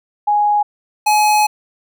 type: tone pair in turn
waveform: sine / square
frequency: 830.6 / 845.1 Hz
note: G#5 / G#5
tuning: 0 / +30 cents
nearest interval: unison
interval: 30 cents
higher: second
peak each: -11 dBFS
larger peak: neither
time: 0.27-0.63 / 1.06-1.47 s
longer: second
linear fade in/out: 10 ms
effects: none